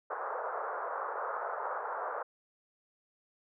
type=band-pass noise; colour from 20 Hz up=white; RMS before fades=-37 dBFS; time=0.1-2.23 s; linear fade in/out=10 ms; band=450 to 1400 Hz; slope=48 dB/octave; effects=none